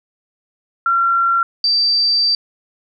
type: tone pair in turn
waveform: sine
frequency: 1368 / 4663 Hz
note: F6 / D8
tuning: -36 / -13 cents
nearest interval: octave + major sixth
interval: 2123 cents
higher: second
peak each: -12 dBFS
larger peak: neither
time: 0.86-1.43 / 1.64-2.35 s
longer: second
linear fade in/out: 2 ms
effects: none